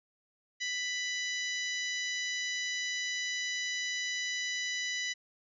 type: harmonic tone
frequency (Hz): 991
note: B5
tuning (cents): +6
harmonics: 2 / 3 / 4 / 5 / 6 / 7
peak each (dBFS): -35 / -40 / -40 / -45 / -41 / -47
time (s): 0.6-5.14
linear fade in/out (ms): 20
effects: none